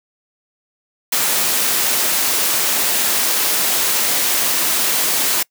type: noise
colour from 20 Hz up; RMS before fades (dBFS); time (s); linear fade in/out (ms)
white; -17; 1.12-5.43; 5
effects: noise-tail reverb RT60 0.1 s tail -25 dB re dry + high-pass 200 Hz 12 dB/octave